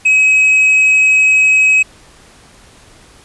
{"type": "tone", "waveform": "triangle", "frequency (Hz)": 2548, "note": "D#7", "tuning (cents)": 41, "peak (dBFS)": -5, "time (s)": [0.05, 1.83], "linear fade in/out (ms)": 10, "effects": ["pink hiss -43 dBFS RMS until 3.24 s", "resampled to 24000 Hz"]}